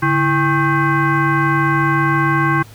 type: tone with frequency modulation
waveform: sine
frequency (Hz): 616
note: D#5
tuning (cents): -17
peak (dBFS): -12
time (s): 0.02-2.63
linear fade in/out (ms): 10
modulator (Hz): 473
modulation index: 2.4
effects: added 108 Hz sine -39 dBFS peak until 2.74 s + pink hiss -44 dBFS RMS until 2.74 s